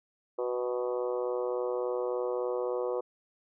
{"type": "harmonic tone with a mistuned harmonic", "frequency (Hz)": 123.47, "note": "B2", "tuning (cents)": 0, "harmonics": [3, 4, 5, 6, 7, 8, 9, 10], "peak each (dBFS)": [-34, -31, -40, -45, -46, -45, -45, -50], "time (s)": [0.38, 3.01], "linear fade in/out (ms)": 10, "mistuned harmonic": 6, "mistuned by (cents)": 19, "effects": []}